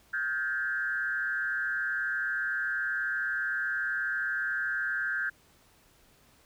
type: tone with frequency modulation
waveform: sine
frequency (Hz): 1568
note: G6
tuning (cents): 0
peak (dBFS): -28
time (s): 0.13-5.3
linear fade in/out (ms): 10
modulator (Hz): 133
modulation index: 1
effects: pink hiss -62 dBFS RMS until 6.45 s